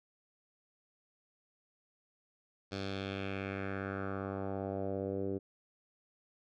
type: tone with low-pass filter sweep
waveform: 10% pulse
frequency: 97.5 Hz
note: G2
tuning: 9 cents flat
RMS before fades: -38 dBFS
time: 2.71-5.39 s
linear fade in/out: 20 ms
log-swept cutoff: 4700 to 390 Hz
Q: 2.4
effects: none